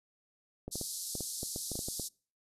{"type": "clicks", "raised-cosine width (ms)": 2, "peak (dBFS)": -26, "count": 12, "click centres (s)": [0.68, 0.756, 0.813, 1.153, 1.207, 1.431, 1.561, 1.717, 1.755, 1.791, 1.885, 1.997]}
{"type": "band-pass noise", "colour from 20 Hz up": "white", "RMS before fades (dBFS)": -40, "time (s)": [0.71, 2.09], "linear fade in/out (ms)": 20, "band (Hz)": [4100, 12000], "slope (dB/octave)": 48}
{"effects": ["noise-tail reverb RT60 0.4 s tail -26 dB re dry", "resampled to 32000 Hz"]}